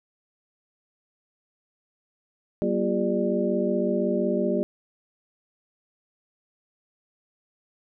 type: tone cluster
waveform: sine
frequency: 191 / 236.6 / 349.7 / 405.5 / 595 Hz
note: G3 / A#3 / F4 / G#4 / D5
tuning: -45 / +26 / +2 / -41 / +22 cents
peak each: -28 dBFS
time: 2.62-4.63 s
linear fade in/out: 0 ms
effects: none